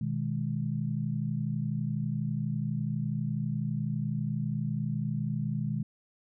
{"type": "chord", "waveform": "sine", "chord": "G# minor", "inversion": "first", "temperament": "equal", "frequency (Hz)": [123.47, 155.56, 207.7], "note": ["B2", "D#3", "G#3"], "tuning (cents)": [0, 0, 0], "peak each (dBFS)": [-33, -32, -34], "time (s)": [0.01, 5.83], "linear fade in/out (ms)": 5, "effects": []}